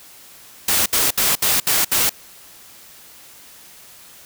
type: noise bursts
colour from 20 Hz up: white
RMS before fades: -17 dBFS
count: 6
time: 0.68-2.095 s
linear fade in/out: 5 ms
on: 180 ms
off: 67 ms
effects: white hiss -44 dBFS RMS until 4.25 s